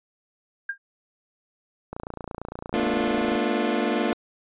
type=tone with exponential decay; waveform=sine; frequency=1605 Hz; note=G6; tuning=40 cents sharp; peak=-22 dBFS; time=0.69-0.78 s; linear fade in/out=5 ms; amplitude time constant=19 ms
type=click train; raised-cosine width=1 ms; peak=-19 dBFS; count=42; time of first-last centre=1.93-3.354 s; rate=28.8 Hz
type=chord; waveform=25% pulse; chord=B half-diminished seventh; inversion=third; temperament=equal with one note detuned; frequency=220 / 242 / 293.7 / 349.2 Hz; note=A3 / B3 / D4 / F4; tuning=0 / -35 / 0 / 0 cents; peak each=-24 dBFS; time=2.74-4.13 s; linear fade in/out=0 ms
effects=resampled to 8000 Hz